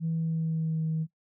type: tone with pitch glide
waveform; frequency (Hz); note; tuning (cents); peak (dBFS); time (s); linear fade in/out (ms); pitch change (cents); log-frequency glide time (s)
sine; 163.2 to 159.2; E3 to D#3; -17 to +40; -25; 0-1.07; 50; -43; 0.16-0.83
effects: noise-tail reverb RT60 0.1 s tail -20 dB re dry + tanh soft clip ceiling -22 dBFS